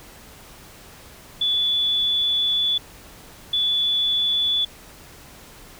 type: tone bursts at uneven times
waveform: sine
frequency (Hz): 3449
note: A7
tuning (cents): -35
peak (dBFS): -18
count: 2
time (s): 1.41-2.78 / 3.53-4.65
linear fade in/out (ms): 5
effects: pink hiss -45 dBFS RMS until 5.79 s